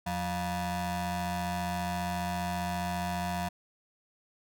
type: ring-modulated tone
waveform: 30% pulse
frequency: 262.4 Hz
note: C4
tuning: 5 cents sharp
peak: -25 dBFS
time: 0.06-3.49 s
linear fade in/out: 10 ms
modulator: 441 Hz
effects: none